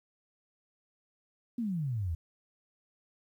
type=exponential sweep; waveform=sine; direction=down; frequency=248.3 to 76.9 Hz; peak=-30 dBFS; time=1.58-2.15 s; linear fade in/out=5 ms; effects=11-bit